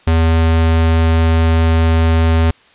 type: tone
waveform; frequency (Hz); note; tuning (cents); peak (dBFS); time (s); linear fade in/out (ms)
square; 81.6; E2; -17; -10; 0.07-2.51; 5
effects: white hiss -48 dBFS RMS until 2.74 s + resampled to 8000 Hz